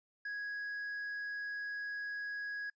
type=tone; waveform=triangle; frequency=1661 Hz; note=G#6; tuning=in tune; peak=-36 dBFS; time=0.25-2.7 s; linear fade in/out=5 ms; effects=noise-tail reverb RT60 0.1 s tail -25 dB re dry + resampled to 16000 Hz